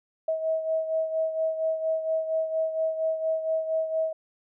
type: beating tone pair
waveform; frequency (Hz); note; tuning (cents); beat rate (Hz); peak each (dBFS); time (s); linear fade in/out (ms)
sine; 640 / 644.3; D#5 / E5; +49 / -40; 4.3; -25 / -32; 0.28-4.13; 5
effects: none